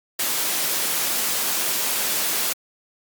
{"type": "noise", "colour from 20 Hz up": "white", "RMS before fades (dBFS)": -23, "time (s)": [0.19, 2.53], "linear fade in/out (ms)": 5, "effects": ["high-pass 200 Hz 12 dB/octave", "Opus 48 kbps"]}